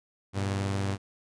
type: tone pair together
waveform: sawtooth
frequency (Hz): 98 / 119.2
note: G2 / A#2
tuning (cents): 0 / +39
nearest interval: minor third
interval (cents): 339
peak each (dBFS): -24 / -33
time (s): 0.33-0.98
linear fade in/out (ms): 50
effects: resampled to 22050 Hz